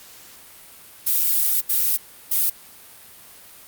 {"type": "noise bursts at uneven times", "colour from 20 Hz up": "violet", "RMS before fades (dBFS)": -19, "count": 3, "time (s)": [[1.06, 1.61], [1.69, 1.97], [2.31, 2.5]], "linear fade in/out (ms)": 10, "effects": ["white hiss -45 dBFS RMS until 3.67 s", "Opus 48 kbps"]}